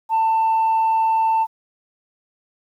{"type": "tone", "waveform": "sine", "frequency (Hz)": 892, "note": "A5", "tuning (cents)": 23, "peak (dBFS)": -13, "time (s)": [0.09, 1.47], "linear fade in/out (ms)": 50, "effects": ["tanh soft clip ceiling -13 dBFS", "9-bit"]}